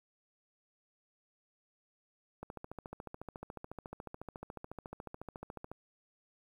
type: click train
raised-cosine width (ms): 1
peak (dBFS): -29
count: 47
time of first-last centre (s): 2.43-5.716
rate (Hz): 14
effects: 10-bit